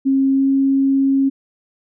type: tone with pitch glide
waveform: sine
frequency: 270 to 271.7 Hz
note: C#4 to C#4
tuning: -45 to -35 cents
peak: -12 dBFS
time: 0.05-1.3 s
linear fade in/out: 20 ms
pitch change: +10 cents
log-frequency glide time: 0.32-0.49 s
effects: none